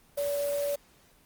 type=tone in noise; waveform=sine; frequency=573 Hz; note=D5; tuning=43 cents flat; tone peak=-27 dBFS; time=0.17-0.76 s; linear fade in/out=10 ms; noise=white; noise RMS=-40 dBFS; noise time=0.17-0.76 s; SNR=+10 dB; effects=pink hiss -61 dBFS RMS until 1.25 s + Opus 24 kbps